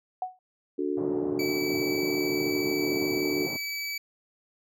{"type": "tone with exponential decay", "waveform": "sine", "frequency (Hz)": 740, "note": "F#5", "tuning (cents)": 0, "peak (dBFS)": -24, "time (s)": [0.22, 0.39], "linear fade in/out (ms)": 2, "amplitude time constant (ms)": 35}
{"type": "chord", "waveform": "sine", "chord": "D major", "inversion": "none", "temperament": "just", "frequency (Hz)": [293.7, 367.1, 440.5], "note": ["D4", "F#4", "A4"], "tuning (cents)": [0, -14, 2], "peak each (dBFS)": [-30, -29, -34], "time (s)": [0.78, 3.47], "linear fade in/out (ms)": 10}
{"type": "band-pass noise", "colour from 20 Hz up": "pink", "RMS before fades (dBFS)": -38, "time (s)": [0.97, 3.57], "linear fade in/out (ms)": 5, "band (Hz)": [120, 840], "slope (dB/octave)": 24}
{"type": "tone", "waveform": "25% pulse", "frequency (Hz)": 2294, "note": "D7", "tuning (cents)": -41, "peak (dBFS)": -27, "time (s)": [1.39, 3.98], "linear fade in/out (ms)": 5}
{"effects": []}